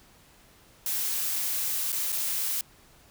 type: noise with dropouts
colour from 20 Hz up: blue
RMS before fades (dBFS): -29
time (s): 0.86-2.61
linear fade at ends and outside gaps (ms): 1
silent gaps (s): 1.92-1.927 / 2.12-2.125
effects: pink hiss -57 dBFS RMS until 3.1 s